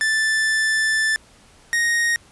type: tone pair in turn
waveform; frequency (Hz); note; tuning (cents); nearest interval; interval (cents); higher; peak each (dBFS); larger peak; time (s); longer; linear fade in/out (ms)
45% pulse; 1760 / 1867.3; A6 / A#6; 0 / +2; minor second; 102; second; -17; neither; 0.01-1.16 / 1.73-2.16; first; 0
effects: pink hiss -51 dBFS RMS until 2.31 s + resampled to 24000 Hz